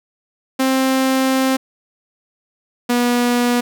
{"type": "tone pair in turn", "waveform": "sawtooth", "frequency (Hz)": [263.6, 242.6], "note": ["C4", "B3"], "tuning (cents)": [13, -31], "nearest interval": "minor second", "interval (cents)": 144, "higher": "first", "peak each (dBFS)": -10, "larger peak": "neither", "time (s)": [[0.59, 1.57], [2.89, 3.61]], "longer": "first", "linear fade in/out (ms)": 10, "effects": []}